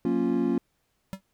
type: chord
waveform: triangle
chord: Gb major seventh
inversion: none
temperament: equal with one note detuned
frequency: 181.82 / 233.1 / 277.2 / 349.2 Hz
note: Gb3 / Bb3 / Db4 / F4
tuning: -30 / 0 / 0 / 0 cents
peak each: -30 / -25 / -25 / -26 dBFS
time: 0.05-0.58 s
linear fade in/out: 2 ms
type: tone with exponential decay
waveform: square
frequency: 192.2 Hz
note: G3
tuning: 34 cents flat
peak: -28 dBFS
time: 1.13-1.21 s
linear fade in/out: 0 ms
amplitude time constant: 17 ms
effects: pink hiss -73 dBFS RMS until 1.33 s